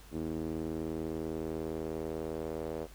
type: tone with band-pass filter sweep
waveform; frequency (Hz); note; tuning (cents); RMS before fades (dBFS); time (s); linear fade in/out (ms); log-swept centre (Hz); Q
sawtooth; 80; D#2; +49; -37; 0.11-2.88; 50; 310 to 490; 2.4
effects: added 50 Hz sine -52 dBFS peak until 2.94 s + pink hiss -57 dBFS RMS until 2.94 s